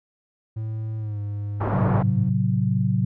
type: tone with pitch glide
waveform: triangle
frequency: 110 to 102.63 Hz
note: A2 to G#2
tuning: 0 to -20 cents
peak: -24 dBFS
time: 0.56-2.3 s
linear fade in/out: 10 ms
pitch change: -120 cents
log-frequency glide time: 0.98-1.19 s
type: low-pass noise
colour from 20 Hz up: white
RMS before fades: -27 dBFS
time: 1.6-2.03 s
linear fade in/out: 10 ms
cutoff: 1100 Hz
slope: 24 dB/octave
type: chord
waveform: sine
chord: F# diminished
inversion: first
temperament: just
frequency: 111 / 133.2 / 185 Hz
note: A2 / C3 / F#3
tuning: +16 / +31 / 0 cents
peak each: -23 dBFS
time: 1.73-3.05 s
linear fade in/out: 5 ms
effects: none